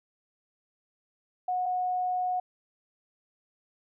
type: tone pair in turn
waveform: sine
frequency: 730 / 730 Hz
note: F#5 / F#5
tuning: -24 / -24 cents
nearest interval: unison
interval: 0 cents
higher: neither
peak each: -26 dBFS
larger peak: neither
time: 1.48-1.66 / 1.66-2.4 s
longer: second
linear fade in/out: 5 ms
effects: none